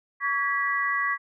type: tone cluster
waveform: sine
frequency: 1133 / 1652 / 1953 Hz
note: C#6 / G#6 / B6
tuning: +37 / -10 / -20 cents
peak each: -27 / -30 / -26 dBFS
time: 0.2-1.18 s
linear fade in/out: 50 ms
effects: none